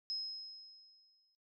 sine tone with exponential decay, 5130 Hz, E8, 48 cents flat, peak -35 dBFS, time 0.1-1.35 s, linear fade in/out 0 ms, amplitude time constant 270 ms, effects noise-tail reverb RT60 0.1 s tail -18 dB re dry

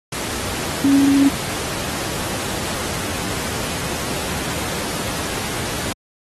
sine tone in noise, 277.2 Hz, C#4, in tune, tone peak -11 dBFS, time 0.84-1.29 s, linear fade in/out 5 ms, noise pink, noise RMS -25 dBFS, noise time 0.12-5.93 s, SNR +11 dB, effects high-pass 80 Hz 12 dB/octave + AAC 32 kbps

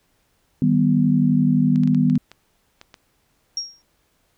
sine chord, Eb augmented, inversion none, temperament equal with one note detuned, 155.56 / 195.21 / 246.9 Hz, Eb3 / G3 / B3, 0 / -7 / 0 cents, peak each -19 / -20 / -17 dBFS, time 0.62-2.18 s, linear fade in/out 2 ms
clicks, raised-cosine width 0.2 ms, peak -23 dBFS, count 9, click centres 1.759 / 1.835 / 1.875 / 1.947 / 2.099 / 2.155 / 2.316 / 2.814 / 2.942 s
sine tone with exponential decay, 5588 Hz, F8, in tune, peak -20 dBFS, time 3.57-3.82 s, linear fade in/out 2 ms, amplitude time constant 53 ms
effects pink hiss -65 dBFS RMS until 4.37 s

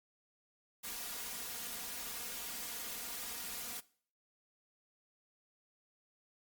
white noise with comb filter, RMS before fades -43 dBFS, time 0.83-3.81 s, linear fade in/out 20 ms, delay 4.2 ms, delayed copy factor +0.95, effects noise-tail reverb RT60 0.5 s tail -20 dB re dry + Opus 48 kbps

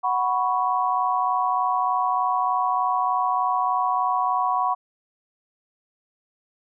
sine chord, F# suspended fourth, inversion none, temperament just, 740 / 986.7 / 1110 Hz, F#5 / B5 / C#6, 0 / -2 / +2 cents, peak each -24 dBFS, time 0.03-4.75 s, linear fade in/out 20 ms, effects none

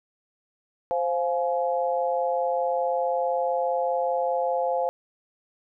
sine chord, F minor, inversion second, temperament equal with one note detuned, 523.3 / 698.5 / 843.7 Hz, C5 / F5 / Ab5, 0 / 0 / +27 cents, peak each -25 / -27 / -29 dBFS, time 0.91-4.89 s, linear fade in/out 0 ms, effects none

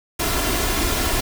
pink noise with comb filter, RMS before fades -21 dBFS, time 0.19-1.21 s, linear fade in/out 10 ms, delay 2.9 ms, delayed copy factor +0.5, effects none

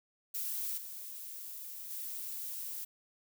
violet noise with level steps, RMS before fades -37 / -45 / -41 dBFS, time 0.34-2.85 s, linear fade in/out 10 ms, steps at 0.77 / 1.9 s, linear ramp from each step 10 ms, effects none

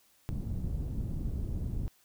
pink low-pass noise, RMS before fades -34 dBFS, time 0.29-1.88 s, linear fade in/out 0 ms, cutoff 170 Hz, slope 12 dB/octave, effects white hiss -66 dBFS RMS until 2.04 s

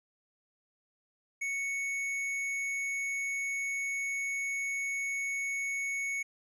sine tone with hard clipping, 2217 Hz, C#7, in tune, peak -33 dBFS, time 1.41-6.23 s, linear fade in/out 10 ms, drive 8 dB, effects none

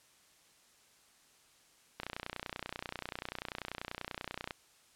click train, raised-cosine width 0.3 ms, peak -22 dBFS, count 77, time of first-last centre 2-4.508 s, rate 30.3 Hz, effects white hiss -65 dBFS RMS until 4.95 s + low-pass 10000 Hz 12 dB/octave

